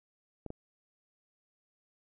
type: clicks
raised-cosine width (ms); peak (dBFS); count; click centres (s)
2; -27; 2; 0.463 / 0.504
effects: none